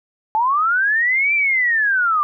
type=linear two-way sweep; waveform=sine; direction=up then down; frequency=848 to 2371 to 1166 Hz; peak=-14 dBFS; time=0.35-2.23 s; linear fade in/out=0 ms; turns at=1.34 s; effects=none